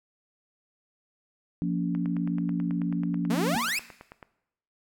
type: chord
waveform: sine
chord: Bb minor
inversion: second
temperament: equal with one note detuned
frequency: 174.61 / 233.1 / 283.2 Hz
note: F3 / Bb3 / Db4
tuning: 0 / 0 / +37 cents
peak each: -27 / -33 / -30 dBFS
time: 1.62-3.55 s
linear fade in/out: 0 ms
type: click train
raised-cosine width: 0.5 ms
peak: -28 dBFS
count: 22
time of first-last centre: 1.95-4.228 s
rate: 9.22 Hz
type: exponential sweep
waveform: sawtooth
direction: up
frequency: 202.4 to 2742 Hz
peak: -23 dBFS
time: 3.3-3.79 s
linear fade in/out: 5 ms
type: tone with exponential decay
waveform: triangle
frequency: 232.9 Hz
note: A#3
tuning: 1 cent flat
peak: -22 dBFS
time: 3.56-3.77 s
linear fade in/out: 2 ms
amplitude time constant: 44 ms
effects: noise-tail reverb RT60 0.8 s tail -17 dB re dry